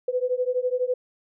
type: beating tone pair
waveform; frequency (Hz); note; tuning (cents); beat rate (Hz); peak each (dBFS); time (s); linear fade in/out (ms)
sine; 495.6 / 507.6; B4 / B4; +6 / +47; 12; -25; 0.08-0.94; 5
effects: none